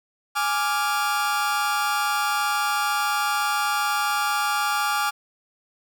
40% pulse chord, D diminished, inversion second, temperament equal, 830.6 / 1174.7 / 1396.9 Hz, Ab5 / D6 / F6, 0 / 0 / 0 cents, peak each -25 dBFS, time 0.35-5.11 s, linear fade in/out 20 ms, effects none

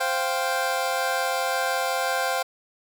25% pulse chord, C suspended fourth, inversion none, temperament equal, 523.3 / 698.5 / 784 Hz, C5 / F5 / G5, 0 / 0 / 0 cents, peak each -24 dBFS, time 0-2.43 s, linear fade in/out 10 ms, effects none

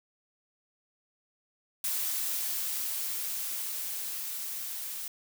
blue noise with level ramp, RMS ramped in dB -31 to -38 dBFS, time 1.84-5.08 s, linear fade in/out 2 ms, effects none

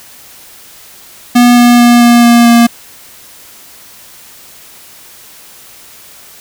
square tone with pitch steps, 242.7 / 241.2 / 239.6 / 238.1 / 236.6 / 235.1 Hz, B3 / B3 / A#3 / A#3 / A#3 / A#3, -30 / -41 / +48 / +37 / +26 / +15 cents, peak -3 dBFS, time 1.35-2.67 s, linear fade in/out 10 ms, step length 220 ms, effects white hiss -36 dBFS RMS until 6.4 s

